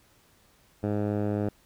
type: tone with low-pass filter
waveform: 10% pulse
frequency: 103.83 Hz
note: G#2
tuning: in tune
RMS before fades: -28 dBFS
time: 0.83-1.49 s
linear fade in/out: 5 ms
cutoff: 770 Hz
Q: 0.59
effects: pink hiss -62 dBFS RMS until 1.65 s